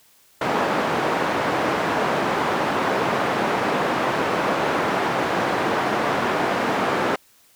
white band-pass noise, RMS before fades -22 dBFS, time 0.41-7.16 s, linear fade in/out 5 ms, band 180 to 1100 Hz, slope 12 dB/octave, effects white hiss -56 dBFS RMS until 7.55 s

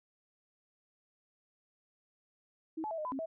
sine tone with pitch steps, 319.5 / 858 / 655 / 613 / 1005 / 268.4 / 649 Hz, D#4 / A5 / E5 / D#5 / B5 / C4 / E5, +46 / -44 / -11 / -26 / +30 / +44 / -27 cents, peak -35 dBFS, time 2.77-3.26 s, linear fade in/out 10 ms, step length 70 ms, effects none

